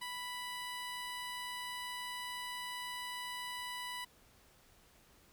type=tone; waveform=15% pulse; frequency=987.8 Hz; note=B5; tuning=in tune; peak=-34 dBFS; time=0.01-4.05 s; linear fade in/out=10 ms; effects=pink hiss -65 dBFS RMS until 5.32 s